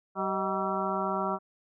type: harmonic tone with a mistuned harmonic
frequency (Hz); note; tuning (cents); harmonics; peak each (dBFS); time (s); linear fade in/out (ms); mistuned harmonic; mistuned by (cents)
191.8; G3; -37; 1 / 2 / 3 / 4 / 5 / 6 / 7; -35 / -35 / -35 / -35 / -35 / -35 / -35; 0.15-1.39; 50; 3; +140
effects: none